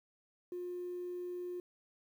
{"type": "tone", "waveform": "triangle", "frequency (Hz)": 356.5, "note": "F4", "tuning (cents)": 36, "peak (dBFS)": -35, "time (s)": [0.52, 1.6], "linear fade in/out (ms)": 2, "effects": ["tanh soft clip ceiling -36 dBFS", "11-bit"]}